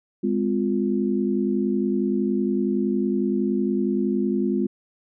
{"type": "tone cluster", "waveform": "sine", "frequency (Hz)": [205.7, 256.5, 351.6], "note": ["G#3", "C4", "F4"], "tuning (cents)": [-16, -34, 12], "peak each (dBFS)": [-23, -25, -25], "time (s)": [0.23, 4.67], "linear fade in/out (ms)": 10, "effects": []}